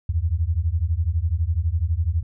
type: beating tone pair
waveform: sine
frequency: 77 / 89 Hz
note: D#2 / F2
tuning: -17 / +33 cents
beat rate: 12 Hz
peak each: -22 / -22 dBFS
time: 0.09-2.23 s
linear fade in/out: 5 ms
effects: none